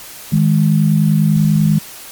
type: tone pair together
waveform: sine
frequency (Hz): 157.63 / 207.7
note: D#3 / G#3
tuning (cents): +23 / 0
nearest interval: perfect fourth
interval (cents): 477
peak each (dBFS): -11 / -14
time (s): 0.32-1.79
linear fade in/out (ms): 10
effects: white hiss -34 dBFS RMS until 2.11 s + Opus 48 kbps